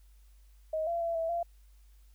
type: tone with pitch steps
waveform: sine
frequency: 630 / 681 / 673 / 656 / 685 Hz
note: D#5 / F5 / E5 / E5 / F5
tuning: +21 / -44 / +36 / -9 / -34 cents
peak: -29 dBFS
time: 0.73-1.43 s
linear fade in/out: 5 ms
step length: 140 ms
effects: added 50 Hz sine -55 dBFS peak until 2.14 s + white hiss -71 dBFS RMS until 2.14 s